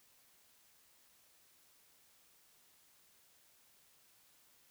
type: silence
effects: white hiss -68 dBFS RMS until 4.7 s